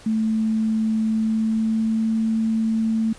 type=tone with pitch glide; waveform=sine; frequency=220 to 222.6 Hz; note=A3 to A3; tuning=0 to +20 cents; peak=-18 dBFS; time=0.06-3.13 s; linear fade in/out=5 ms; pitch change=+20 cents; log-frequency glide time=1.06-2.14 s; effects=pink hiss -46 dBFS RMS until 3.18 s + resampled to 22050 Hz